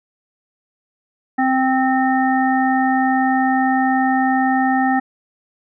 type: harmonic tone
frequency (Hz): 261.6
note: C4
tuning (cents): 0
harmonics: 1 / 3 / 5 / 7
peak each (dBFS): -17 / -17 / -28 / -23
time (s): 1.38-5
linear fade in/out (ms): 10
effects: none